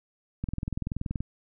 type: click train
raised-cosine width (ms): 5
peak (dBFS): -18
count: 17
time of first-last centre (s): 0.44-1.206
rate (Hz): 20.9
effects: none